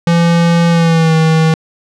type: tone with pitch glide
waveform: square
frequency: 169.6 to 160.08 Hz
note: E3 to D#3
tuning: +50 to +50 cents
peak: -8 dBFS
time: 0.07-1.54 s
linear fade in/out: 2 ms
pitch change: -100 cents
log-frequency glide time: 0.7-1.14 s
effects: low-pass 6000 Hz 12 dB/octave